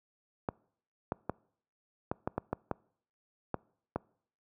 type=clicks; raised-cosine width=1 ms; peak=-17 dBFS; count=10; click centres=0.488 / 1.121 / 1.296 / 2.115 / 2.275 / 2.38 / 2.53 / 2.713 / 3.543 / 3.96 s; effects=noise-tail reverb RT60 0.6 s tail -25 dB re dry + high-pass 80 Hz 12 dB/octave